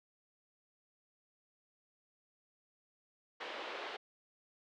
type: band-pass noise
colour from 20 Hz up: pink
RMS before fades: -44 dBFS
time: 3.4-3.97 s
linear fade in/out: 10 ms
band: 400 to 3700 Hz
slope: 24 dB/octave
effects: none